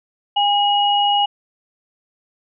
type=tone pair together; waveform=sine; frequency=813.3 / 2900 Hz; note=G#5 / F#7; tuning=-36 / -35 cents; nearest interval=octave + minor seventh; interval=2201 cents; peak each=-15 / -18 dBFS; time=0.36-1.26 s; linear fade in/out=10 ms; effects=none